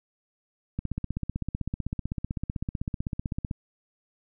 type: click train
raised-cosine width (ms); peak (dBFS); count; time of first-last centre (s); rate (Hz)
5; -17; 44; 0.79-3.512; 15.8
effects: none